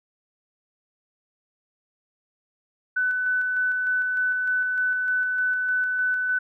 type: tone with tremolo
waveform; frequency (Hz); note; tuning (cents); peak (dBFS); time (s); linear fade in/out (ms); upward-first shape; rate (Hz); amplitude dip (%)
sine; 1500; F#6; +23; -20; 2.96-6.39; 10; square; 3.3; 25
effects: none